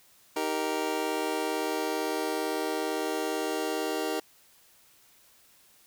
25% pulse chord, Eb major, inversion none, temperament just, 311.1 / 388.9 / 466.7 Hz, Eb4 / G4 / Bb4, 0 / -14 / +2 cents, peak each -29 dBFS, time 0.36-4.2 s, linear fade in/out 5 ms, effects white hiss -60 dBFS RMS until 5.86 s

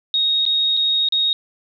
sine tone with dropouts, 3748 Hz, A#7, 9 cents sharp, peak -15 dBFS, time 0.14-1.33 s, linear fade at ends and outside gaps 1 ms, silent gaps 0.453-0.463 / 0.768-0.772 / 1.087-1.123 s, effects none

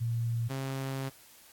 sine / sawtooth tone pair in turn, 116.54 / 134.55 Hz, A#2 / C3, 0 / +49 cents, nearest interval major second, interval 249 cents, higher second, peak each -28 / -29 dBFS, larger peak first, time 0-0.49 / 0.49-1.1 s, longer second, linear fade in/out 20 ms, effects white hiss -57 dBFS RMS until 1.52 s + AAC 64 kbps

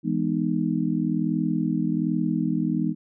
sine chord, E major seventh, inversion none, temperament just, 164.81 / 206 / 247.2 / 309 Hz, E3 / G#3 / B3 / D#4, 0 / -14 / +2 / -12 cents, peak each -27 dBFS, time 0.03-2.95 s, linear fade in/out 50 ms, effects none

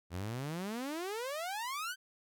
sawtooth exponential sweep, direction up, 81.9 to 1581 Hz, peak -33 dBFS, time 0.1-1.96 s, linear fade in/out 50 ms, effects none

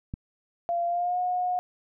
click, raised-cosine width 5 ms, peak -20 dBFS, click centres 0.139 s
sine tone with pitch glide, 689 to 723.7 Hz, F5 to F#5, -24 to -39 cents, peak -24 dBFS, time 0.69-1.59 s, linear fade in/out 0 ms, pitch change +85 cents, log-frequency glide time 0.86-1.19 s
effects none

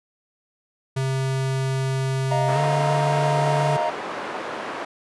square tone with pitch glide, 133.1 to 145.15 Hz, C3 to D3, +30 to -20 cents, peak -22 dBFS, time 0.96-3.77 s, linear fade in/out 10 ms, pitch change +150 cents, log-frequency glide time 2.53-2.59 s
triangle chord, Eb suspended second, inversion none, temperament equal, 622.3 / 698.5 / 932.3 Hz, Eb5 / F5 / Bb5, 0 / 0 / 0 cents, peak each -23 / -24 / -24 dBFS, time 2.31-3.9 s, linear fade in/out 5 ms
white band-pass noise, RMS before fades -31 dBFS, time 2.48-4.85 s, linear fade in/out 5 ms, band 270 to 1200 Hz, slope 12 dB/octave
effects resampled to 24000 Hz

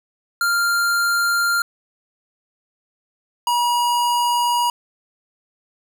square tone pair in turn, 1394 / 960.9 Hz, F6 / B5, -4 / -48 cents, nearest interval tritone, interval 644 cents, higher first, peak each -17 dBFS, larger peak neither, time 0.41-1.62 / 3.47-4.7 s, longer second, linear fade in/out 2 ms, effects none

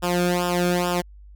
sawtooth tone with flanger, 177 Hz, F3, 23 cents sharp, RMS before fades -22 dBFS, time 0.02-1.02 s, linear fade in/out 20 ms, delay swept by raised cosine 0.47 to 1.04 ms, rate 2.3 Hz, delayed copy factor -0.95, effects added 50 Hz sine -42 dBFS peak until 1.35 s

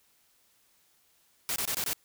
white noise bursts, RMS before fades -31 dBFS, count 5, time 1.49-1.932 s, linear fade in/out 0 ms, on 70 ms, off 23 ms, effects white hiss -67 dBFS RMS until 2.04 s

